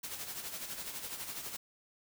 white noise with tremolo, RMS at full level -40 dBFS, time 0.03-1.57 s, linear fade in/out 10 ms, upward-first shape sine, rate 12 Hz, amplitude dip 55%, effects none

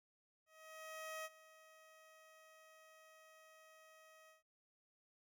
15% pulse tone with ADSR envelope, 633 Hz, D#5, 30 cents sharp, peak -38 dBFS, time 0.46-4.43 s, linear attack 790 ms, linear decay 37 ms, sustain -18 dB, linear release 140 ms, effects none

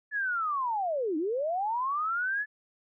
sine linear two-way sweep, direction down then up, 1733 to 293.7 to 1733 Hz, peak -27 dBFS, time 0.11-2.46 s, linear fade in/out 50 ms, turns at 1.17 s, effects none

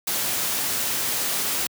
white noise, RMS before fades -25 dBFS, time 0.07-1.67 s, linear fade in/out 5 ms, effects high-pass 100 Hz 12 dB/octave

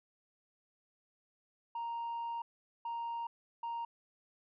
sine tone bursts at uneven times, 932.3 Hz, A#5, in tune, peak -34 dBFS, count 3, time 1.75-2.42 / 2.85-3.27 / 3.63-3.85 s, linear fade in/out 5 ms, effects tanh soft clip ceiling -35 dBFS

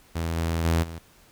sawtooth tone with level steps, 82.7 Hz, E2, 6 cents sharp, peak -22 / -20 / -16 / -31 dBFS, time 0.15-0.99 s, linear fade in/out 10 ms, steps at 0.36 / 0.64 / 0.82 s, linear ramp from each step 20 ms, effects pink hiss -56 dBFS RMS until 1.31 s

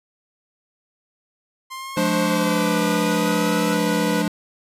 sawtooth linear sweep, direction up, 1046.5 to 1318.5 Hz, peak -27 dBFS, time 1.7-3.75 s, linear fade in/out 20 ms
sawtooth tone with pitch glide, 523.3 to 491.1 Hz, C5 to B4, 0 to -10 cents, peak -19 dBFS, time 1.96-4.23 s, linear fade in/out 20 ms, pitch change -110 cents, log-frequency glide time 2.24-2.82 s
square chord, D diminished, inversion first, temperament just, 176.2 / 211.4 / 293.7 Hz, F3 / Ab3 / D4, +16 / +31 / 0 cents, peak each -25 dBFS, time 1.97-4.28 s, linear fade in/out 2 ms
effects resampled to 32000 Hz

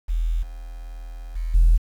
sine tone with level steps, 41.2 Hz, E1, in tune, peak -19 / -32 / -23 / -10 dBFS, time 0.08-1.78 s, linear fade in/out 20 ms, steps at 0.42 / 1.35 / 1.54 s, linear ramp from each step 10 ms, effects tanh soft clip ceiling -8 dBFS + 8-bit

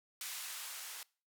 violet noise with band-pass filter sweep, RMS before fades -45 dBFS, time 0.21-1.03 s, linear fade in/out 2 ms, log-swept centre 1400 to 820 Hz, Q 0.79, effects noise-tail reverb RT60 0.4 s tail -24 dB re dry

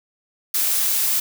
blue noise, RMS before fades -20 dBFS, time 0.54-1.2 s, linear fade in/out 5 ms, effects none

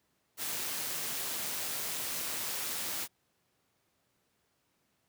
white noise with amplitude modulation, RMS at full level -35 dBFS, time 0.37-3.08 s, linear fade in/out 50 ms, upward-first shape sine, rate 156 Hz, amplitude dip 25%, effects pink hiss -75 dBFS RMS until 5.08 s + high-pass 100 Hz 12 dB/octave

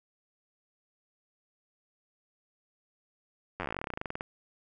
slowing click train, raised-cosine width 0.5 ms, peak -19 dBFS, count 24, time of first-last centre 3.6-4.209 s, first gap 10 ms, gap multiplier 1.08, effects none

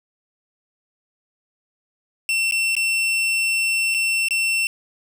40% pulse tone with dropouts, 2700 Hz, E7, 41 cents sharp, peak -17 dBFS, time 2.29-4.67 s, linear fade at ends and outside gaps 1 ms, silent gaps 2.511-2.522 / 2.752-2.766 / 3.942-3.946 / 4.285-4.308 s, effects none

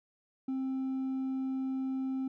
sine tone with hard clipping, 264 Hz, C4, 16 cents sharp, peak -32 dBFS, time 0.48-2.28 s, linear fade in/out 5 ms, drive 2 dB, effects none

